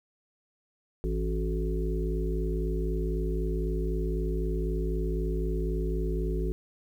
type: harmonic tone with a mistuned harmonic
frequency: 54 Hz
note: A1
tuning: 32 cents flat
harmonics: 1 / 3 / 5 / 7 / 8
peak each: -28 / -35 / -40 / -34 / -38 dBFS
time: 1.04-6.52 s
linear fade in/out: 0 ms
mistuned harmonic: 7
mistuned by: -46 cents
effects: 10-bit